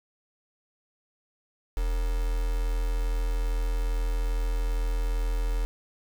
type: tone with quantisation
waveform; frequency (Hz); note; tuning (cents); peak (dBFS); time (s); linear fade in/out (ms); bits
sine; 41.2; E1; 0; -24; 1.77-5.65; 0; 6
effects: none